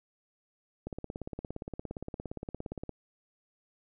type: click train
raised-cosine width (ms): 2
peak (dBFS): -24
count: 36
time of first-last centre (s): 0.87-2.893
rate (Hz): 17.3
effects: none